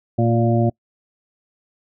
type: harmonic tone with a mistuned harmonic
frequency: 116.54 Hz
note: A#2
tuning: in tune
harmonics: 1 / 2 / 3 / 5 / 6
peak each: -17 / -20 / -22 / -24 / -25 dBFS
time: 0.18-0.7 s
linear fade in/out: 10 ms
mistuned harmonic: 2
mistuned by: -18 cents
effects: noise-tail reverb RT60 0.1 s tail -26 dB re dry